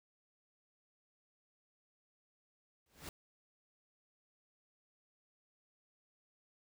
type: noise with exponential growth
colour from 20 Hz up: pink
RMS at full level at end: -43 dBFS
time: 2.86-3.09 s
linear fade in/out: 2 ms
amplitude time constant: 50 ms
effects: none